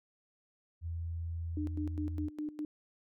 sine tone, 83.6 Hz, E2, 25 cents sharp, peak -35 dBFS, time 0.81-2.3 s, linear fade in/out 50 ms
sine tone with tremolo, 301.6 Hz, D4, 46 cents sharp, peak -34 dBFS, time 1.57-2.65 s, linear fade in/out 2 ms, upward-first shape square, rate 4.9 Hz, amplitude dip 80%
effects none

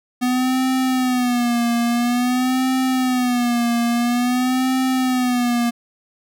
square tone with vibrato, 247.5 Hz, B3, 4 cents sharp, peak -17 dBFS, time 0.21-5.71 s, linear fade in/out 20 ms, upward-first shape sine, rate 0.49 Hz, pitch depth 86 cents each way, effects none

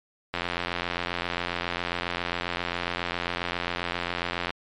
click train, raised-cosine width 0.3 ms, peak -11 dBFS, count 365, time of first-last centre 0.34-4.505 s, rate 87.4 Hz, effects low-pass 5000 Hz 12 dB/octave + MP3 96 kbps

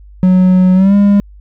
triangle tone with pitch glide, 184.3 to 202.1 Hz, F#3 to G#3, -7 to -47 cents, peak -3 dBFS, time 0.23-1.2 s, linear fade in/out 0 ms, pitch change +160 cents, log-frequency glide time 0.74-0.95 s, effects added 50 Hz sine -34 dBFS peak until 1.4 s

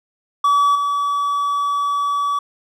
triangle tone with level steps, 1144 Hz, D6, 46 cents flat, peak -10 / -15 dBFS, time 0.44-2.39 s, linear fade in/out 5 ms, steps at 0.75 s, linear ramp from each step 5 ms, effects none

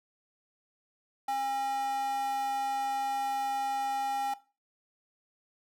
square tone with high-pass filter, 270.1 Hz, C#4, 45 cents flat, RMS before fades -31 dBFS, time 1.28-4.34 s, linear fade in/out 5 ms, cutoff 780 Hz, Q 5.4, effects noise-tail reverb RT60 0.3 s tail -17 dB re dry

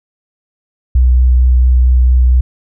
sine tone with vibrato, 62.5 Hz, B1, 21 cents sharp, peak -5 dBFS, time 0.95-2.41 s, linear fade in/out 5 ms, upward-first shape triangle, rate 4.4 Hz, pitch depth 14 cents each way, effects none

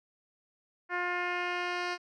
10% pulse tone with low-pass filter sweep, 355 Hz, F4, 28 cents sharp, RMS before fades -33 dBFS, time 0.89-1.98 s, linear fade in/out 50 ms, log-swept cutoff 1800 to 4200 Hz, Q 2, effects none

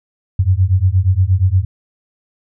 sine beating tone pair, 89.4 / 97.9 Hz, F2 / G2, +41 / -2 cents, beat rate 8.5 Hz, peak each -13 dBFS, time 0.39-1.65 s, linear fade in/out 5 ms, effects none

